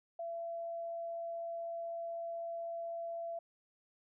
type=tone; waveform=sine; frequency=674 Hz; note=E5; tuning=38 cents sharp; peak=-38 dBFS; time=0.19-3.39 s; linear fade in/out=5 ms; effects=none